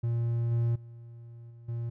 triangle tone with level steps, 117.3 Hz, A#2, 11 cents sharp, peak -24 / -22 / -42 / -45 / -29 dBFS, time 0.03-1.9 s, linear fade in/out 10 ms, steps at 0.51 / 0.75 / 1.5 / 1.68 s, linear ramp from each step 10 ms, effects none

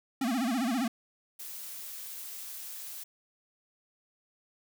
square tone with vibrato, 246.9 Hz, B3, in tune, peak -28 dBFS, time 0.21-0.88 s, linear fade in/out 5 ms, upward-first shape sine, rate 15 Hz, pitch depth 190 cents each way
blue noise, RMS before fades -42 dBFS, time 1.39-3.04 s, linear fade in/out 10 ms
effects none

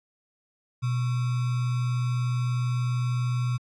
sine tone with sample-and-hold, 123.47 Hz, B2, in tune, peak -23 dBFS, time 0.82-3.58 s, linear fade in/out 20 ms, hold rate 1225 Hz, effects low-pass 7000 Hz 12 dB/octave

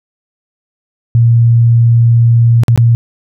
sine tone with dropouts, 117 Hz, A#2, 7 cents sharp, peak -4 dBFS, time 1.15-2.95 s, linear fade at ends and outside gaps 0 ms, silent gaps 2.635-2.682 / 2.76-2.776 s, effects none

